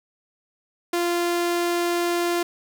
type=tone; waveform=sawtooth; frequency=346.6 Hz; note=F4; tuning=13 cents flat; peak=-17 dBFS; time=0.93-2.43 s; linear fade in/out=5 ms; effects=none